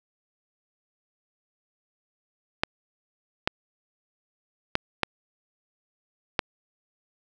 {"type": "clicks", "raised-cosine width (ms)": 0.3, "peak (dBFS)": -5, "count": 5, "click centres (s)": [2.635, 3.475, 4.754, 5.033, 6.392], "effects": []}